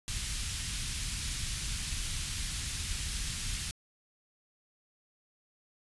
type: band-stop noise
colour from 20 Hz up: pink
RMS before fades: -35 dBFS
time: 0.08-3.71 s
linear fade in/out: 0 ms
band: 110 to 2700 Hz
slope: 12 dB/octave
effects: resampled to 24000 Hz